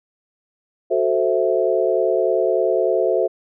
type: chord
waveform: sine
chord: F# half-diminished seventh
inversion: none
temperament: equal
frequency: 370 / 440 / 523.3 / 659.3 Hz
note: F#4 / A4 / C5 / E5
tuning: 0 / 0 / 0 / 0 cents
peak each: -21 dBFS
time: 0.9-3.28 s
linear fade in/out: 20 ms
effects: none